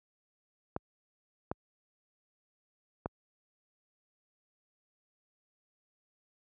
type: clicks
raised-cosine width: 1 ms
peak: -19 dBFS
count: 3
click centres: 0.764 / 1.515 / 3.059 s
effects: high-pass 60 Hz 12 dB/octave

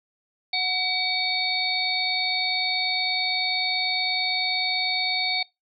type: harmonic tone with a mistuned harmonic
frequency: 739 Hz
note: F#5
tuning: 2 cents flat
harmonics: 1 / 3 / 5 / 6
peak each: -31 / -27 / -28 / -26 dBFS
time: 0.53-5.43 s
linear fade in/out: 5 ms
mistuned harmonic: 3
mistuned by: +47 cents
effects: noise-tail reverb RT60 0.2 s tail -23 dB re dry

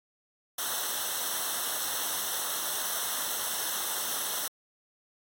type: noise with comb filter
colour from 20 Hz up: white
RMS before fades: -32 dBFS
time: 0.58-4.48 s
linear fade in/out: 5 ms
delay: 0.42 ms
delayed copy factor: -0.85
effects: AAC 64 kbps

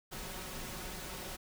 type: noise with comb filter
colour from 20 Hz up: pink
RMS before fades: -43 dBFS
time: 0.11-1.37 s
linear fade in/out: 20 ms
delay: 5.4 ms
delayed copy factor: +0.5
effects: none

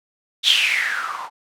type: noise with low-pass filter sweep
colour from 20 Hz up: violet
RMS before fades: -20 dBFS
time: 0.43-1.3 s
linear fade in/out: 50 ms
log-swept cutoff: 3600 to 880 Hz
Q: 8.4
effects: none

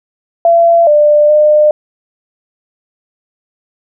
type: tone with pitch steps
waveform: sine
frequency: 677 / 595 / 603 Hz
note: E5 / D5 / D5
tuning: +46 / +22 / +46 cents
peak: -4 dBFS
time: 0.45-1.71 s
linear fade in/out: 2 ms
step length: 420 ms
effects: none

